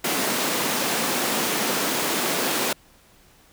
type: high-pass noise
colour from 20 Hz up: pink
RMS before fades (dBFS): -24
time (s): 0.04-2.73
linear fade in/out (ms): 5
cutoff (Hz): 200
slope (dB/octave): 24
effects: pink hiss -55 dBFS RMS until 3.52 s